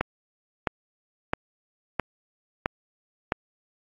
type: click train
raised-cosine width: 0.5 ms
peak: -8 dBFS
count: 6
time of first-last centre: 0.01-3.321 s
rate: 1.51 Hz
effects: AAC 32 kbps